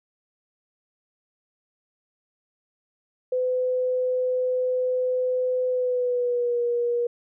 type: tone with pitch glide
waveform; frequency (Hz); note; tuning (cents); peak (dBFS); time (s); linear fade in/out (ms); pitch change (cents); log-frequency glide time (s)
sine; 506 to 478.2; B4 to A#4; +42 to +44; -21; 3.32-7.07; 5; -98; 5.68-6.61
effects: none